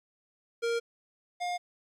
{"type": "tone pair in turn", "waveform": "square", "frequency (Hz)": [466.2, 710.7], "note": ["A#4", "F5"], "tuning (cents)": [0, 30], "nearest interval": "perfect fifth", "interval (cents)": 730, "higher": "second", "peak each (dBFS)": [-28, -31], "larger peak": "first", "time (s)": [[0.62, 0.8], [1.4, 1.58]], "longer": "neither", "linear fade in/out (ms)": 20, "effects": ["low-pass 7000 Hz 12 dB/octave", "11-bit"]}